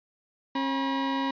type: tone pair together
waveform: 40% pulse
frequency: 270.5 / 964 Hz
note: C#4 / B5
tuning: -42 / -42 cents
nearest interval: octave + minor seventh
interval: 2200 cents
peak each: -27 / -29 dBFS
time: 0.55-1.31 s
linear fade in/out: 5 ms
effects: resampled to 11025 Hz